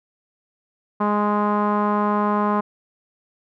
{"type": "tone with low-pass filter", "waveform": "sawtooth", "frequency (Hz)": 207.7, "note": "G#3", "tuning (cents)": 0, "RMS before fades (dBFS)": -20, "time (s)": [1, 2.61], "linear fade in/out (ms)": 10, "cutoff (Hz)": 1100, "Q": 4.7, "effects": []}